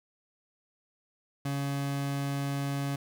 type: tone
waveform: 30% pulse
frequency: 140 Hz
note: C#3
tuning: 18 cents sharp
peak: -27 dBFS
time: 1.45-2.96 s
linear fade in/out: 5 ms
effects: none